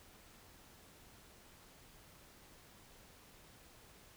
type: silence
effects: pink hiss -61 dBFS RMS until 4.16 s